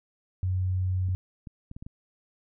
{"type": "tone", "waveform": "sine", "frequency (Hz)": 92.5, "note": "F#2", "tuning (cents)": 0, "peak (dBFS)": -24, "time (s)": [0.43, 1.15], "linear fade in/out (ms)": 0}
{"type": "clicks", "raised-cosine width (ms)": 5, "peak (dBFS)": -28, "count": 6, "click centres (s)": [1.087, 1.472, 1.714, 1.765, 1.825, 1.865]}
{"effects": []}